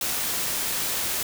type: noise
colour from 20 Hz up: white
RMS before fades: -27 dBFS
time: 0.01-1.23 s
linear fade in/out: 2 ms
effects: none